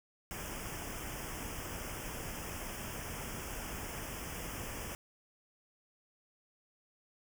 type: band-stop noise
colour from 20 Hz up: pink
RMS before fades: -42 dBFS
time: 0.31-4.95 s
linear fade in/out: 0 ms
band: 3300 to 5000 Hz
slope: 96 dB/octave
effects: none